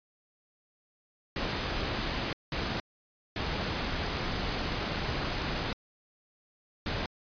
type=noise bursts at uneven times; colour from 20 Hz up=pink; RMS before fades=-32 dBFS; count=4; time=1.36-2.33 / 2.52-2.8 / 3.36-5.73 / 6.86-7.06 s; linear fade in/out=2 ms; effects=resampled to 11025 Hz